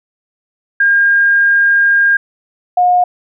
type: tone pair in turn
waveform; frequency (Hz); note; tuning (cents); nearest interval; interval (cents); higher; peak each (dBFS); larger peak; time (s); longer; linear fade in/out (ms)
sine; 1613 / 718.5; G6 / F5; +49 / +49; octave + major second; 1400; first; -7; neither; 0.8-2.17 / 2.77-3.04; first; 5
effects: none